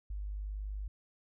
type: tone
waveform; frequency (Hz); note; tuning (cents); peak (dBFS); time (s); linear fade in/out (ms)
sine; 50.5; G#1; -48; -36; 0.1-0.88; 5
effects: none